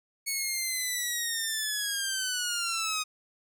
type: linear sweep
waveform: 10% pulse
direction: down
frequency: 2217 to 1244.5 Hz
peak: -20 dBFS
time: 0.26-3.04 s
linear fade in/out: 20 ms
effects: none